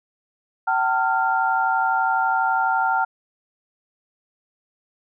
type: tone cluster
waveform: sine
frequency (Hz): 765 / 897 / 1392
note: G5 / A5 / F6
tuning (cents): -42 / +33 / -6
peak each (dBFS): -22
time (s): 0.67-3.05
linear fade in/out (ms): 10
effects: none